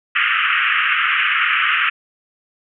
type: band-pass noise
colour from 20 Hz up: pink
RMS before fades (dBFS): -17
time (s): 0.15-1.9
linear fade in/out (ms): 10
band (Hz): 1200 to 3000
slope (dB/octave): 96
effects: none